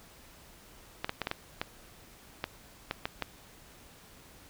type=clicks; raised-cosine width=0.3 ms; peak=-15 dBFS; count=10; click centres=1.045 / 1.094 / 1.217 / 1.271 / 1.314 / 1.615 / 2.441 / 2.911 / 3.055 / 3.223 s; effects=pink hiss -55 dBFS RMS until 4.49 s